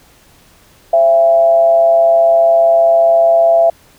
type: tone with frequency modulation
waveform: sine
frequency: 670 Hz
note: E5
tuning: 28 cents sharp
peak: -6 dBFS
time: 0.93-3.7 s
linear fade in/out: 5 ms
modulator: 135 Hz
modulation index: 0.36
effects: pink hiss -47 dBFS RMS until 3.98 s